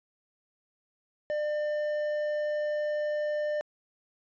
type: tone with hard clipping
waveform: sine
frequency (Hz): 599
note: D5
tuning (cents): +34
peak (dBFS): -29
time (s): 1.3-3.61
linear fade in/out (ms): 0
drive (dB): 6
effects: resampled to 16000 Hz